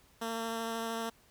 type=tone with vibrato; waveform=10% pulse; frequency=227.5 Hz; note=A#3; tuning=42 cents flat; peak=-26 dBFS; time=0.21-1.1 s; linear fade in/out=10 ms; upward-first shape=sine; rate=13 Hz; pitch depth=10 cents each way; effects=pink hiss -64 dBFS RMS until 1.3 s